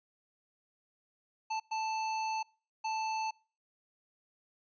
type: tone bursts at uneven times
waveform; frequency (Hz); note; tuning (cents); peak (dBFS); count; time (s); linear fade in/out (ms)
square; 880; A5; 0; -33; 3; 1.5-1.6 / 1.71-2.43 / 2.84-3.31; 10
effects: noise-tail reverb RT60 0.4 s tail -26 dB re dry + resampled to 16000 Hz